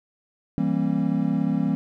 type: chord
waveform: triangle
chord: E diminished seventh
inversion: none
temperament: equal with one note detuned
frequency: 164.81 / 196 / 233.1 / 270.1 Hz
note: E3 / G3 / Bb3 / Db4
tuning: 0 / 0 / 0 / -45 cents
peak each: -24 dBFS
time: 0.58-1.75 s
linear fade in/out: 0 ms
effects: none